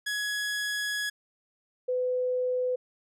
sawtooth / sine tone pair in turn, 1678 / 502.9 Hz, G#6 / B4, +17 / +31 cents, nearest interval octave + major sixth, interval 2086 cents, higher first, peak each -25 dBFS, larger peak neither, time 0.06-1.1 / 1.88-2.76 s, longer first, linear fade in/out 10 ms, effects low-pass 12000 Hz 12 dB/octave

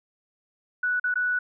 sine tone with dropouts, 1477 Hz, F#6, 3 cents flat, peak -22 dBFS, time 0.83-1.39 s, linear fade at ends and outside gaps 5 ms, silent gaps 0.998-1.04 / 1.141-1.156 s, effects none

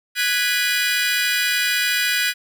25% pulse chord, G# minor seventh, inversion third, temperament equal with one note detuned, 1480 / 1661.2 / 1975.5 / 2455 Hz, F#6 / G#6 / B6 / D#7, 0 / 0 / 0 / -24 cents, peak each -20 dBFS, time 0.15-2.34 s, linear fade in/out 50 ms, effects none

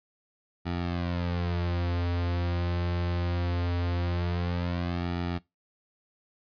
sawtooth tone with flanger, 87.31 Hz, F2, in tune, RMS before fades -29 dBFS, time 0.65-5.39 s, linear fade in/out 20 ms, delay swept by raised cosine 1.9 to 7.3 ms, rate 0.22 Hz, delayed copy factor -0.9, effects noise-tail reverb RT60 0.2 s tail -21 dB re dry + resampled to 11025 Hz

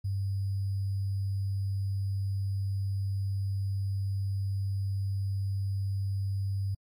sine tone with sample-and-hold, 97.8 Hz, G2, 4 cents flat, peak -28 dBFS, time 0.04-6.75 s, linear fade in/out 10 ms, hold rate 4900 Hz, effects AAC 64 kbps

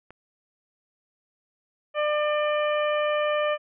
click, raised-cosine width 0.5 ms, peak -30 dBFS, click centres 0.106 s
harmonic tone, 598 Hz, D5, 31 cents sharp, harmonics 1 / 2 / 3 / 4 / 5, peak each -23 / -29 / -33 / -35 / -37 dBFS, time 1.94-3.58 s, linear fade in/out 50 ms
effects none

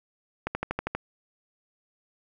click train, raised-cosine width 0.5 ms, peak -13 dBFS, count 7, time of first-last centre 0.47-0.95 s, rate 12.5 Hz, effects none

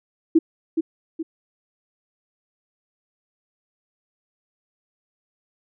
sine tone with echo, 324.3 Hz, E4, 28 cents flat, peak -10 dBFS, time 0.35-0.39 s, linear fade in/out 10 ms, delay 420 ms, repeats 2, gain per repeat -7 dB, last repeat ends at 1.23 s, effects none

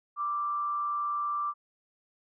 sine tone with frequency modulation, 1174.7 Hz, D6, in tune, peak -28 dBFS, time 0.16-1.54 s, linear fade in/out 50 ms, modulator 167 Hz, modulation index 0.23, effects none

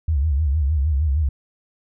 sine tone with vibrato, 73.42 Hz, D2, in tune, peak -16 dBFS, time 0.08-1.29 s, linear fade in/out 5 ms, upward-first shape sine, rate 6.5 Hz, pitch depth 170 cents each way, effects none

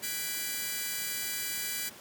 5% pulse chord, G# half-diminished seventh, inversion third, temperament equal with one note detuned, 1489.4 / 1661.2 / 1975.5 / 2349 Hz, F#6 / G#6 / B6 / D7, +11 / 0 / 0 / 0 cents, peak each -29 / -29 / -27 / -27 dBFS, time 0.02-1.9 s, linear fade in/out 20 ms, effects pink hiss -49 dBFS RMS until 2 s + high-pass 150 Hz 12 dB/octave

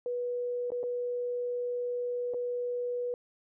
sine tone with dropouts, 488.4 Hz, B4, 19 cents flat, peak -30 dBFS, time 0.06-3.14 s, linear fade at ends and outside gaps 1 ms, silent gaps 0.704-0.719 / 0.831-0.837 / 2.337-2.343 s, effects none

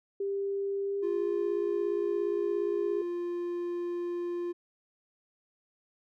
sine tone with pitch glide, 396.4 to 406.4 Hz, G4 to G#4, +19 to -38 cents, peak -29 dBFS, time 0.2-3.02 s, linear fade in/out 5 ms, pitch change +43 cents, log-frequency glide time 0.84-1.31 s
triangle tone, 349.2 Hz, F4, in tune, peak -29 dBFS, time 1.02-4.53 s, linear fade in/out 20 ms
effects none

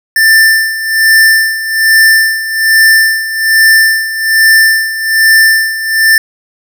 square tone with tremolo, 1780 Hz, A6, 20 cents sharp, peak -3 dBFS, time 0.16-6.18 s, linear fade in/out 2 ms, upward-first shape sine, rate 1.2 Hz, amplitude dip 75%, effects none

